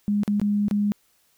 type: tone with dropouts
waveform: sine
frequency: 205.7 Hz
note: G#3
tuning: 16 cents flat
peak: -19 dBFS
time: 0.08-0.92 s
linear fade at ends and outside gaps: 0 ms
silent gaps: 0.234-0.278 / 0.398-0.415 / 0.683-0.711 s
effects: white hiss -64 dBFS RMS until 1.37 s